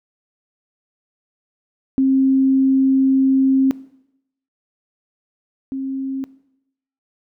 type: tone pair in turn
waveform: sine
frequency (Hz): 266.6 / 267.9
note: C4 / C4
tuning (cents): +33 / +41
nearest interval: unison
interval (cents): 8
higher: second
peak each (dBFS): -12 / -22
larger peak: first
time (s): 1.98-3.71 / 5.72-6.24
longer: first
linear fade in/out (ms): 0
effects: noise-tail reverb RT60 0.8 s tail -19 dB re dry